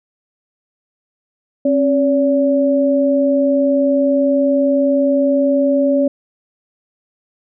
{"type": "tone pair together", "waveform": "sine", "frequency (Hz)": [270.5, 570.2], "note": ["C#4", "C#5"], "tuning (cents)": [-42, 49], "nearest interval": "octave + minor second", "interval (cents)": 1291, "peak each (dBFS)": -14, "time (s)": [1.65, 6.08], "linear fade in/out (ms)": 5, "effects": []}